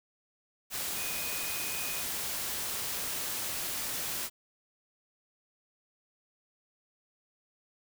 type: tone in noise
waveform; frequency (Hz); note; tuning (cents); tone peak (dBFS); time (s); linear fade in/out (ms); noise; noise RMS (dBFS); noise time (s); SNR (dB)
sine; 2489; D#7; 0; -41; 0.94-2.04; 50; white; -35; 0.7-4.3; -9
effects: none